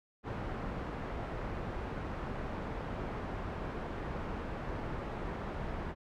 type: low-pass noise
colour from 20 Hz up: pink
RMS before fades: -39 dBFS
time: 0.23-5.95 s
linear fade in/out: 50 ms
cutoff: 1400 Hz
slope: 12 dB/octave
effects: none